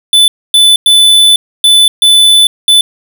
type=tone bursts at uneven times; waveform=square; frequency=3499 Hz; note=A7; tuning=10 cents flat; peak=-3 dBFS; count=6; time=0.13-0.28 / 0.54-0.76 / 0.86-1.36 / 1.64-1.88 / 2.02-2.47 / 2.68-2.81 s; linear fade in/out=2 ms; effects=none